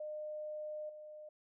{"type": "tone with level steps", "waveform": "sine", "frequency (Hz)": 608, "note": "D#5", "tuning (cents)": -40, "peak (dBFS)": [-40, -48], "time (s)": [0, 1.29], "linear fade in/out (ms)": 5, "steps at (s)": 0.89, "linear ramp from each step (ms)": 5, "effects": []}